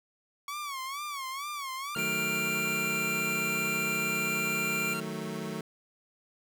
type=tone with vibrato; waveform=sawtooth; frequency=1117 Hz; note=C#6; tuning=13 cents sharp; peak=-31 dBFS; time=0.48-1.95 s; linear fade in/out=2 ms; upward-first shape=sine; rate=2.2 Hz; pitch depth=120 cents each way
type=tone with pitch glide; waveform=25% pulse; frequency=1396.9 to 1380.1 Hz; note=F6 to F6; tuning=0 to -21 cents; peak=-30 dBFS; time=1.95-5 s; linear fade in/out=2 ms; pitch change=-21 cents; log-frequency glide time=2.08-3.04 s
type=chord; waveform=25% pulse; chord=D# diminished; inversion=none; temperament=equal; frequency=155.56 / 185 / 220 Hz; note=D#3 / F#3 / A3; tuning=0 / 0 / 0 cents; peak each=-36 / -35 / -34 dBFS; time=1.96-5.61 s; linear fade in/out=2 ms
type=tone; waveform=square; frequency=2373 Hz; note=D7; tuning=17 cents sharp; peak=-31 dBFS; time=1.98-4.94 s; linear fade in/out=10 ms
effects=none